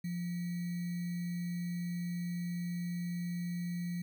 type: tone with sample-and-hold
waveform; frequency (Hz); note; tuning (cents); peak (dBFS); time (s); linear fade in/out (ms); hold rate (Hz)
sine; 174.61; F3; 0; -34; 0.04-4.02; 5; 2100
effects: none